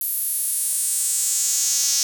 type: tone with high-pass filter sweep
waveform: sawtooth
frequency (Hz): 277.2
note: C#4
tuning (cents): 0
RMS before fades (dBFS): -22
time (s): 0.01-2.03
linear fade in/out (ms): 0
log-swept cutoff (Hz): 12000 to 5800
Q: 3.7
effects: none